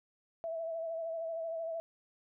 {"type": "tone with vibrato", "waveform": "sine", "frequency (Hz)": 657, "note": "E5", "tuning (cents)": -6, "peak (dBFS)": -35, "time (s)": [0.44, 1.8], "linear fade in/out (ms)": 0, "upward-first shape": "sine", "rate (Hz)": 13, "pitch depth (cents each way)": 34, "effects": []}